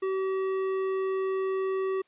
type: tone with tanh clipping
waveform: sine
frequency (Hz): 381.8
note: G4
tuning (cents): -46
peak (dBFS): -28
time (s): 0.02-2.02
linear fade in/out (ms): 10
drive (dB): 12
effects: white hiss -68 dBFS RMS until 2.07 s + resampled to 8000 Hz